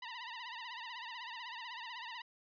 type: tone with vibrato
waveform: 15% pulse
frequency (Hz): 951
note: A#5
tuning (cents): +34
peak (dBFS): -37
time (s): 0.02-2.22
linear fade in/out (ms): 5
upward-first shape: triangle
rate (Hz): 16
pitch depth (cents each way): 130
effects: resampled to 11025 Hz